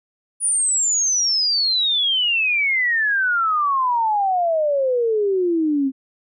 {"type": "exponential sweep", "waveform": "sine", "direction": "down", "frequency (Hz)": [9790, 261.6], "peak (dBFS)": -16, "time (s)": [0.4, 5.92], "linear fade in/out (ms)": 50, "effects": []}